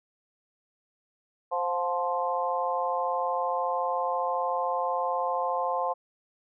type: harmonic tone with a mistuned harmonic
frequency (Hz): 174.61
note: F3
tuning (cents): 0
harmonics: 3 / 4 / 5 / 6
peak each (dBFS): -31 / -31 / -31 / -31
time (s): 1.51-5.94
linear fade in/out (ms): 20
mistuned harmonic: 4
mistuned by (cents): +32
effects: none